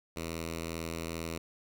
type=tone with notch filter; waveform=5% pulse; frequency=82.41 Hz; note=E2; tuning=in tune; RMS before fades=-38 dBFS; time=0.16-1.38 s; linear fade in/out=5 ms; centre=800 Hz; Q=1.2; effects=none